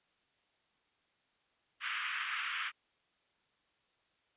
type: band-pass noise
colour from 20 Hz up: pink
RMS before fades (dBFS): -38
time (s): 1.8-2.72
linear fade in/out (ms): 50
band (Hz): 1200 to 3200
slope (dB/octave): 48
effects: white hiss -75 dBFS RMS until 4.36 s + resampled to 8000 Hz